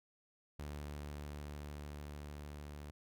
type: tone with level ramp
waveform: sawtooth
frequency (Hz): 73.42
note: D2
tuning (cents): 0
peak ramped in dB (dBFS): -39 to -43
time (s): 0.59-2.91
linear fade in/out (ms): 5
effects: none